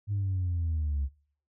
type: linear sweep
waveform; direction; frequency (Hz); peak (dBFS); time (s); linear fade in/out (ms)
sine; down; 103.83 to 67; -25; 0.07-1.09; 50
effects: noise-tail reverb RT60 0.5 s tail -20 dB re dry + tanh soft clip ceiling -24 dBFS